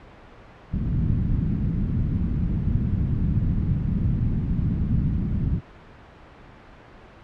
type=low-pass noise; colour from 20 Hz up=white; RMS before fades=-23 dBFS; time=0.71-5.61 s; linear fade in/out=50 ms; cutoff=190 Hz; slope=24 dB/octave; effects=pink hiss -46 dBFS RMS until 7.23 s + low-pass 2000 Hz 12 dB/octave